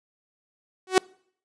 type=tone with exponential growth; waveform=sawtooth; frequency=373.9 Hz; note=F#4; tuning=18 cents sharp; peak=-8 dBFS; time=0.87-0.98 s; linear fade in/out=2 ms; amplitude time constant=23 ms; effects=noise-tail reverb RT60 0.6 s tail -26 dB re dry + resampled to 22050 Hz